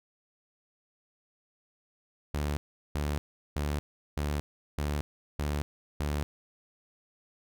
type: tone bursts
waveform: sawtooth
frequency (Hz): 73.42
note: D2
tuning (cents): 0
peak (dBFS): -25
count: 7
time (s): 2.34-6.23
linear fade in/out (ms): 0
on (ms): 230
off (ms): 380
effects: none